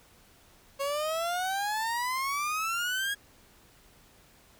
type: exponential sweep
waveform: 30% pulse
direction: up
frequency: 547 to 1661.2 Hz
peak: -26 dBFS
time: 0.79-3.15 s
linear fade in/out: 20 ms
effects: pink hiss -59 dBFS RMS until 4.59 s